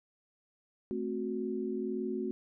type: chord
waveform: sine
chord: F# diminished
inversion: first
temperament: equal with one note detuned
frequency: 220 / 261.6 / 367 Hz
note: A3 / C4 / F#4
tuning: 0 / 0 / -14 cents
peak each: -37 / -38 / -35 dBFS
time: 0.91-2.31 s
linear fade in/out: 0 ms
effects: none